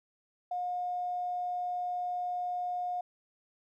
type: tone with tanh clipping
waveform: triangle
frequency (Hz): 717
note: F5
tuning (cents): +45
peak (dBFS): -31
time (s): 0.51-3.01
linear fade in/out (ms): 5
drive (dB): 3
effects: none